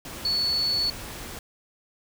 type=tone in noise; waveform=sine; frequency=4427 Hz; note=C#8; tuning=3 cents flat; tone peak=-22 dBFS; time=0.25-0.9 s; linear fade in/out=2 ms; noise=pink; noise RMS=-38 dBFS; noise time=0.05-1.39 s; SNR=+13 dB; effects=none